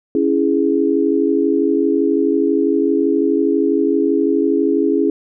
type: chord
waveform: sine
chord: C# minor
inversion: none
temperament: equal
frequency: 277.2 / 329.6 / 415.3 Hz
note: C#4 / E4 / G#4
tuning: 0 / 0 / 0 cents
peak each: -17 dBFS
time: 0.15-5.1 s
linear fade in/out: 2 ms
effects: none